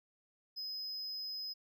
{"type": "tone", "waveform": "triangle", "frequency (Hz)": 5060, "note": "D#8", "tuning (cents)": 28, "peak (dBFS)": -38, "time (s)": [0.56, 1.54], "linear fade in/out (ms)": 20, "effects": []}